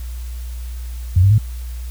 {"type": "tone with pitch steps", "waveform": "sine", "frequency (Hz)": [90.2, 98.36, 107.27], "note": ["F#2", "G2", "A2"], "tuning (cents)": [-44, 6, -44], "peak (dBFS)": -8, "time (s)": [1.16, 1.382], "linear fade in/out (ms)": 5, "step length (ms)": 74, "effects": ["added 60 Hz sine -25 dBFS peak until 1.9 s", "white hiss -44 dBFS RMS until 1.9 s"]}